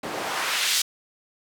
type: noise with band-pass filter sweep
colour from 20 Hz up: white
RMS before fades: -26 dBFS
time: 0.03-0.82 s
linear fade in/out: 5 ms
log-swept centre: 330 to 5000 Hz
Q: 0.92
effects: none